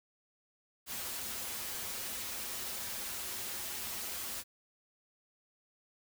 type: noise with comb filter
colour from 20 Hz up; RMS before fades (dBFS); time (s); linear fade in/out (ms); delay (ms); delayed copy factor
white; -40; 0.86-4.44; 50; 6.7; -0.6
effects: none